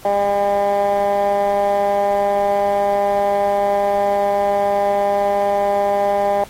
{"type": "tone with band-pass filter", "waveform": "15% pulse", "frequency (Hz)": 201.4, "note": "G3", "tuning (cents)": 47, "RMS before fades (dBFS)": -17, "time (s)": [0.05, 6.44], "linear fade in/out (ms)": 2, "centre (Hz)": 710, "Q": 4.6, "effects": ["pink hiss -42 dBFS RMS until 6.49 s", "AAC 48 kbps"]}